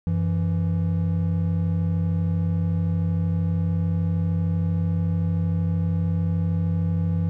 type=tone pair together; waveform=triangle; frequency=93.61 / 166.8 Hz; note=F#2 / E3; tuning=+21 / +21 cents; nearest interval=minor seventh; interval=1000 cents; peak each=-21 dBFS; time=0.07-7.29 s; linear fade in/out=0 ms; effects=none